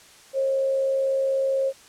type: tone with frequency modulation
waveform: sine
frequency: 538 Hz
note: C5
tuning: 48 cents sharp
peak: -20 dBFS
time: 0.33-1.73 s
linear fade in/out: 50 ms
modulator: 76 Hz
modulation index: 0.22
effects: white hiss -50 dBFS RMS until 1.88 s + low-pass 9000 Hz 12 dB/octave